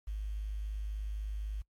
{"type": "tone with quantisation", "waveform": "sine", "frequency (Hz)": 51.91, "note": "G#1", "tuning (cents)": 0, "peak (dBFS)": -34, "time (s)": [0.07, 1.62], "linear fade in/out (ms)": 10, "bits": 10, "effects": ["noise-tail reverb RT60 0.1 s tail -23 dB re dry", "MP3 64 kbps"]}